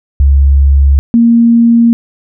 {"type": "tone pair in turn", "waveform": "sine", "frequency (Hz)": [69.3, 233.1], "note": ["C#2", "A#3"], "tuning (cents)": [0, 0], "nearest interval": "octave + major sixth", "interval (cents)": 2100, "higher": "second", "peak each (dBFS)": -3, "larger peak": "neither", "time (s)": [[0.2, 0.99], [1.14, 1.93]], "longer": "neither", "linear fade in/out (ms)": 0, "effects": []}